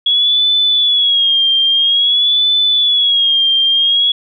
sine tone with vibrato, 3340 Hz, G#7, 9 cents sharp, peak -9 dBFS, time 0.06-4.12 s, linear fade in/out 5 ms, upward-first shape sine, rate 0.5 Hz, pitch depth 84 cents each way, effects none

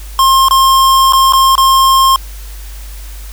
square tone with dropouts, 1065 Hz, C6, 30 cents sharp, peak -6 dBFS, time 0.19-2.16 s, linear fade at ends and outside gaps 1 ms, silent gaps 0.485-0.509 / 1.124-1.133 / 1.324-1.334 / 1.554-1.579 s, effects added 50 Hz sine -25 dBFS peak until 3.32 s + white hiss -36 dBFS RMS until 3.32 s

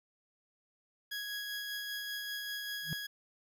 20% pulse tone with tremolo, 1661.2 Hz, G#6, in tune, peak -32 dBFS, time 1.11-3.07 s, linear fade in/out 10 ms, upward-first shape sine, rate 5.1 Hz, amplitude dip 25%
sine tone with exponential growth, 155.56 Hz, D#3, in tune, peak -31 dBFS, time 2.82-2.93 s, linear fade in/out 0 ms, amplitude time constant 22 ms
effects none

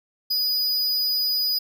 square tone, 4945 Hz, D#8, 12 cents flat, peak -21 dBFS, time 0.3-1.59 s, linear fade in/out 10 ms, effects none

